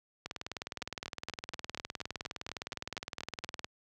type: two click trains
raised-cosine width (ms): 0.2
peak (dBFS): -20 / -21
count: 67 / 12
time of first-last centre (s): 0.26-3.645 / 0.82-3.445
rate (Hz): 19.5 / 4.19
effects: high-pass 60 Hz 12 dB/octave